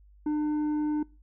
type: tone with tanh clipping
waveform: sine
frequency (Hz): 300.9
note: D4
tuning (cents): +42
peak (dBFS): -26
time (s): 0.26-1.03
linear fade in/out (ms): 5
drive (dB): 6
effects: noise-tail reverb RT60 0.3 s tail -23 dB re dry + added 50 Hz sine -53 dBFS peak until 1.22 s